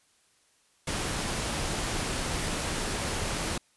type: noise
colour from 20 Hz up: pink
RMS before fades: -31 dBFS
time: 0.87-3.58 s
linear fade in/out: 5 ms
effects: white hiss -66 dBFS RMS until 3.76 s + resampled to 24000 Hz